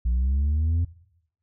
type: linear sweep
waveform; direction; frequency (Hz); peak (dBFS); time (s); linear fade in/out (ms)
sine; up; 57.5 to 86.7; -17; 0.05-0.85; 10
effects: noise-tail reverb RT60 0.8 s tail -21 dB re dry + tanh soft clip ceiling -19 dBFS